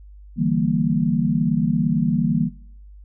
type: chord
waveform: sine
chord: E half-diminished seventh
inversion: third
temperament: equal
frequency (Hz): 146.83 / 164.81 / 196 / 233.1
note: D3 / E3 / G3 / Bb3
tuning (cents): 0 / 0 / 0 / 0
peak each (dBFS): -25 / -22 / -24 / -21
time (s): 0.36-2.5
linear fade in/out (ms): 50
effects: noise-tail reverb RT60 0.6 s tail -19 dB re dry + added 50 Hz sine -40 dBFS peak until 3.04 s